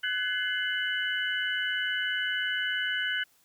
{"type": "tone cluster", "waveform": "sine", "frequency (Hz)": [1505, 1692, 2088, 2975], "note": ["F#6", "G#6", "C7", "F#7"], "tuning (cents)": [29, 32, -4, 9], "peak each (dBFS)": [-30, -35, -38, -32], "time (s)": [0.03, 3.24], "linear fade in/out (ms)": 10, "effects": ["white hiss -65 dBFS RMS until 3.44 s"]}